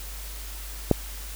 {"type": "click", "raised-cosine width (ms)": 2, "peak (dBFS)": -3, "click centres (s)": 0.913, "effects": ["added 50 Hz sine -36 dBFS peak until 1.35 s", "white hiss -41 dBFS RMS until 1.35 s"]}